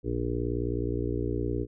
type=harmonic tone; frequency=59.3 Hz; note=A#1; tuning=30 cents sharp; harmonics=1 / 2 / 4 / 5 / 6 / 7 / 8; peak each=-33 / -33 / -39 / -34 / -36 / -34 / -39 dBFS; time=0.03-1.67 s; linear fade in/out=50 ms; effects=none